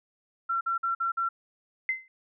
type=tone bursts; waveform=sine; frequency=1358 Hz; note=F6; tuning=49 cents flat; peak=-25 dBFS; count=5; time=0.49-1.29 s; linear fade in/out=10 ms; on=120 ms; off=50 ms
type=tone with exponential decay; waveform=sine; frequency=2063 Hz; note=C7; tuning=25 cents flat; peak=-21 dBFS; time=1.89-2.08 s; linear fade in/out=1 ms; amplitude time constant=41 ms
effects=none